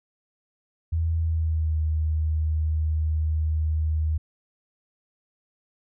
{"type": "tone with pitch glide", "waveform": "sine", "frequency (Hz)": [81.8, 78.11], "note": ["E2", "D#2"], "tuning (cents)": [-13, 7], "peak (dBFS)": -21, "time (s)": [0.92, 4.18], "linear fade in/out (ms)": 10, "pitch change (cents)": -80, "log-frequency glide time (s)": [1.19, 1.78], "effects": []}